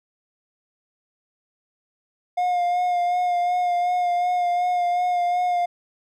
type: tone with vibrato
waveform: triangle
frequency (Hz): 712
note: F5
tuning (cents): +33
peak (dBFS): -17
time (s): 2.37-5.66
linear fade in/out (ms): 10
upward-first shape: sine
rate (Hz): 2.7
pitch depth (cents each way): 23
effects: none